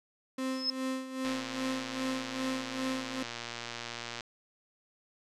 35% pulse tone with tremolo, 261.6 Hz, C4, in tune, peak -29 dBFS, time 0.38-3.23 s, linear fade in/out 5 ms, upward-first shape sine, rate 2.5 Hz, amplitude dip 70%
sine tone with exponential growth, 5180 Hz, E8, 31 cents flat, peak -24 dBFS, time 0.47-0.7 s, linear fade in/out 1 ms, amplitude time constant 50 ms
click train, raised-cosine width 0.2 ms, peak -21 dBFS, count 350, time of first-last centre 1.25-4.208 s, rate 118 Hz
effects low-pass 10000 Hz 12 dB/octave

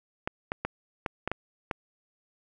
clicks, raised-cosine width 0.5 ms, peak -14 dBFS, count 7, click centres 0.275 / 0.519 / 0.65 / 1.062 / 1.276 / 1.316 / 1.712 s, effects none

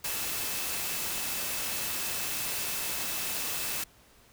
sine tone in noise, 2616 Hz, E7, 14 cents flat, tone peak -44 dBFS, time 0.04-3.84 s, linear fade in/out 5 ms, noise white, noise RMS -33 dBFS, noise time 0.04-3.84 s, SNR -14 dB, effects pink hiss -59 dBFS RMS until 4.32 s

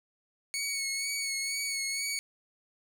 15% pulse tone with vibrato, 2217 Hz, C#7, in tune, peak -24 dBFS, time 0.54-2.19 s, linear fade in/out 0 ms, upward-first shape sine, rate 2.1 Hz, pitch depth 33 cents each way, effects none

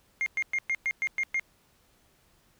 sine tone bursts, 2124 Hz, C7, 25 cents sharp, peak -23 dBFS, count 8, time 0.21-1.396 s, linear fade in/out 0 ms, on 52 ms, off 110 ms, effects tanh soft clip ceiling -23 dBFS + pink hiss -65 dBFS RMS until 2.59 s

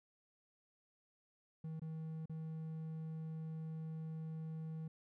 triangle tone with dropouts, 159.4 Hz, D#3, 42 cents sharp, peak -40 dBFS, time 1.64-4.88 s, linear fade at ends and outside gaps 5 ms, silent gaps 1.797-1.817 / 2.258-2.295 s, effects none

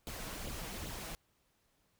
pink noise with flanger, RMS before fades -43 dBFS, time 0.07-1.15 s, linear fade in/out 0 ms, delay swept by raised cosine 0.26 to 6.26 ms, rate 2.5 Hz, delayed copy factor +0.65, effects pink hiss -75 dBFS RMS until 1.99 s

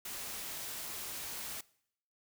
white noise, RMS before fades -42 dBFS, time 0.05-1.61 s, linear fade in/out 5 ms, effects noise-tail reverb RT60 0.7 s tail -22 dB re dry

